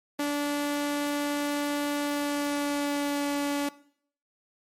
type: tone with pitch glide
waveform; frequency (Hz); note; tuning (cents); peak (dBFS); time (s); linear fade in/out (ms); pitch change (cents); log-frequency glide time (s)
sawtooth; 290 to 286.3; D4 to D4; -22 to -44; -22; 0.19-3.69; 5; -22; 2.02-3.32
effects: noise-tail reverb RT60 0.6 s tail -19 dB re dry + MP3 64 kbps